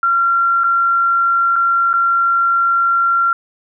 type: tone with dropouts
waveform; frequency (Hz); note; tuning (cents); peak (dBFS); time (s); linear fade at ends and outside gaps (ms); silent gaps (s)
sine; 1373; F6; -30; -11; 0.03-3.33; 2; 0.636-0.641 / 1.558-1.562 / 1.931-1.938
effects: none